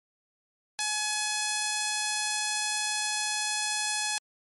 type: tone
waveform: 5% pulse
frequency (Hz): 847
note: G#5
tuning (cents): +34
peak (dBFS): -15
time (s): 0.79-4.18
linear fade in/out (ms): 0
effects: MP3 48 kbps